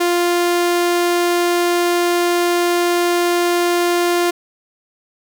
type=tone; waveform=sawtooth; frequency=349.2 Hz; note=F4; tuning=in tune; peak=-10 dBFS; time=0-4.31 s; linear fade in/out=10 ms; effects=none